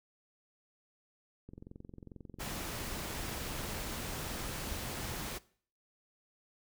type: click train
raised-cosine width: 3 ms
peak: -35 dBFS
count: 80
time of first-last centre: 1.49-5.033 s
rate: 22.3 Hz
type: noise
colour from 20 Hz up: pink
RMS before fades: -40 dBFS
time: 2.39-5.39 s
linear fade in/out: 20 ms
effects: noise-tail reverb RT60 0.5 s tail -20 dB re dry